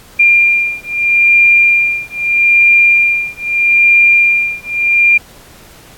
sine beating tone pair, 2394 / 2394.79 Hz, D7 / D7, +33 / +33 cents, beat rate 0.79 Hz, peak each -10 dBFS, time 0.19-5.18 s, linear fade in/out 10 ms, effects pink hiss -40 dBFS RMS until 5.97 s + AAC 64 kbps

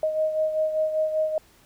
sine beating tone pair, 624 / 629.1 Hz, D#5 / D#5, +5 / +19 cents, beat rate 5.1 Hz, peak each -22 / -30 dBFS, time 0.03-1.38 s, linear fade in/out 2 ms, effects pink hiss -57 dBFS RMS until 1.65 s

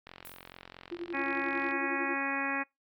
click train, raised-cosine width 0.3 ms, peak -29 dBFS, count 74, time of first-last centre 0.07-1.71 s, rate 44.5 Hz
violet noise with exponential decay, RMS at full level -44 dBFS, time 0.25-0.63 s, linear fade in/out 2 ms, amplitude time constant 82 ms
sine tone with tremolo, 343.4 Hz, F4, 29 cents flat, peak -32 dBFS, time 0.91-2.15 s, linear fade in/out 10 ms, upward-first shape triangle, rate 11 Hz, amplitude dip 100%
harmonic tone, 275.5 Hz, C#4, 11 cents flat, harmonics 1 / 2 / 3 / 4 / 5 / 6 / 7 / 8 / 9, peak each -37 / -42 / -39 / -39 / -42 / -37 / -37 / -41 / -38 dBFS, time 1.13-2.64 s, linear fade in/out 20 ms
effects noise-tail reverb RT60 0.2 s tail -26 dB re dry + Opus 48 kbps

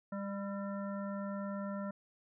harmonic tone with a mistuned harmonic, 199.5 Hz, G3, 31 cents sharp, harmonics 1 / 3 / 5 / 7 / 9, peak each -38 / -43 / -50 / -48 / -56 dBFS, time 0.12-1.91 s, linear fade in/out 5 ms, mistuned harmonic 7, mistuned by -45 cents, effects none

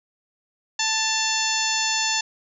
harmonic tone with a mistuned harmonic, 880 Hz, A5, in tune, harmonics 1 / 2 / 3 / 4 / 5 / 6 / 7 / 8, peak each -29 / -29 / -29 / -29 / -29 / -29 / -29 / -29 dBFS, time 0.79-2.21 s, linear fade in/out 5 ms, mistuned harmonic 3, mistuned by +42 cents, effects none

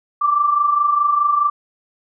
sine tone pair together, 1149.9 / 1174.7 Hz, D6 / D6, -37 / 0 cents, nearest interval unison, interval 37 cents, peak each -21 / -14 dBFS, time 0.21-1.5 s, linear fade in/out 10 ms, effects none

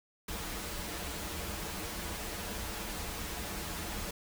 pink noise with comb filter, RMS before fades -39 dBFS, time 0.28-4.11 s, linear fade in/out 5 ms, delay 7.7 ms, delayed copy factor -0.65, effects none

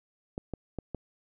clicks, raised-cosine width 2 ms, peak -21 dBFS, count 4, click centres 0.379 / 0.537 / 0.787 / 0.947 s, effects none

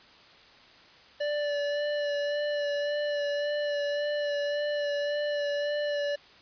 square tone with vibrato, 583 Hz, D5, 13 cents flat, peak -28 dBFS, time 1.2-6.16 s, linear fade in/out 10 ms, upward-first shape sine, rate 1.8 Hz, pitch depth 19 cents each way, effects white hiss -54 dBFS RMS until 6.41 s + resampled to 11025 Hz

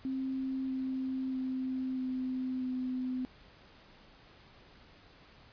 sine tone with pitch steps, 264.1 / 261.8 / 259.6 / 257.3 / 255.1 Hz, C4 / C4 / C4 / C4 / C4, +16 / +1 / -13 / -29 / -44 cents, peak -32 dBFS, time 0.05-3.25 s, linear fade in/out 0 ms, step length 640 ms, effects pink hiss -58 dBFS RMS until 5.52 s + resampled to 11025 Hz

